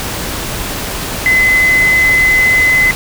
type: tone in noise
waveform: sine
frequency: 2033 Hz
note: B6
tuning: 50 cents sharp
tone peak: -7 dBFS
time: 1.26-2.91 s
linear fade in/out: 0 ms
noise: pink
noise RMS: -20 dBFS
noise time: 0-2.95 s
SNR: +10 dB
effects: none